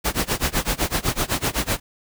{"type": "noise with tremolo", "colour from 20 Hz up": "pink", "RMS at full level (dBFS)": -20, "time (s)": [0.04, 1.8], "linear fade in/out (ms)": 20, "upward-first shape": "sine", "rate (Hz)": 7.9, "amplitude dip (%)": 95, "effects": []}